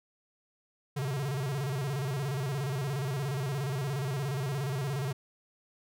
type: tone with vibrato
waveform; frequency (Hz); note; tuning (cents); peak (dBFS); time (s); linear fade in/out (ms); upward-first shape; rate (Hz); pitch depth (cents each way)
square; 136.3; C#3; -29; -31; 0.96-5.13; 10; square; 17; 120
effects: none